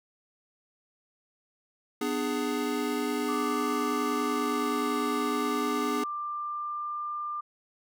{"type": "chord", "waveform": "square", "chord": "G# diminished", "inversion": "first", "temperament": "just", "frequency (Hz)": [249.2, 299, 415.3], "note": ["B3", "D4", "G#4"], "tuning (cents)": [16, 31, 0], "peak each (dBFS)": -33, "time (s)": [2.01, 6.04], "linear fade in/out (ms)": 5}
{"type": "tone with pitch glide", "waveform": "sine", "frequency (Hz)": [1174.7, 1194.5], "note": ["D6", "D6"], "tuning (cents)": [0, 29], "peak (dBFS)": -31, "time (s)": [3.28, 7.41], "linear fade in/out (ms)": 10, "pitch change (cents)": 29, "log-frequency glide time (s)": [4.97, 7.04]}
{"effects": []}